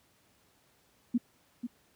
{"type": "tone with echo", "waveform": "sine", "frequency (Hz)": 240.3, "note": "B3", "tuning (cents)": -47, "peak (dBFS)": -23, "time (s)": [1.14, 1.18], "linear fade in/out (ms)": 10, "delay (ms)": 490, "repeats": 1, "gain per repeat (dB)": -9, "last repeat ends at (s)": 1.67, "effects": ["pink hiss -67 dBFS RMS until 1.95 s", "high-pass 80 Hz 12 dB/octave"]}